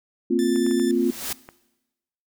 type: chord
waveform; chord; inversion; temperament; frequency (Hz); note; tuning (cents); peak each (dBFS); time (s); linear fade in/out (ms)
sine; Bb suspended second; none; equal with one note detuned; 230.3 / 261.6 / 349.2; Bb3 / C4 / F4; -21 / 0 / 0; -23 / -22 / -21; 0.3-1.11; 10
type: tone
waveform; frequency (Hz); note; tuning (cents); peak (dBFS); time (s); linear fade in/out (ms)
10% pulse; 1763; A6; +3; -25; 0.39-0.91; 0
type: clicks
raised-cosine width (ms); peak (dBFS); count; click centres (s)
0.5; -25; 6; 0.56 / 0.665 / 0.711 / 0.797 / 1.226 / 1.489
type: noise with exponential growth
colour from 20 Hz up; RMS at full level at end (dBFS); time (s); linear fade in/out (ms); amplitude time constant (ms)
white; -26; 0.73-1.33; 5; 130
effects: noise-tail reverb RT60 1.0 s tail -20 dB re dry